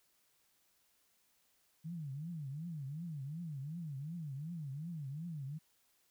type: tone with vibrato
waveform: sine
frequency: 152.5 Hz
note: D#3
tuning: 34 cents flat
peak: -40 dBFS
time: 1.84-5.59 s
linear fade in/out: 20 ms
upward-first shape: triangle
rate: 2.7 Hz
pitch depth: 270 cents each way
effects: white hiss -74 dBFS RMS until 6.1 s